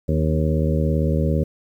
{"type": "harmonic tone with a mistuned harmonic", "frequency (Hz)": 77.78, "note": "D#2", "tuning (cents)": 0, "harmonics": [1, 2, 3, 4, 5, 6, 7], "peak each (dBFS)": [-21, -21, -26, -30, -30, -29, -28], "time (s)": [0.08, 1.44], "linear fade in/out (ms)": 10, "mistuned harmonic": 4, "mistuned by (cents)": -31, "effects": ["9-bit"]}